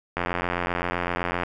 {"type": "click train", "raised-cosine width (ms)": 0.5, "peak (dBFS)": -10, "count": 112, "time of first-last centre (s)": [0.17, 1.434], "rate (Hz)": 87.8, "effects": []}